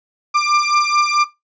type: beating tone pair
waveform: 35% pulse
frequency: 1187 / 1191.6 Hz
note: D6 / D6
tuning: +18 / +25 cents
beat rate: 4.6 Hz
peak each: -14 dBFS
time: 0.34-1.25 s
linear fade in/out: 20 ms
effects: noise-tail reverb RT60 0.2 s tail -19 dB re dry + resampled to 16000 Hz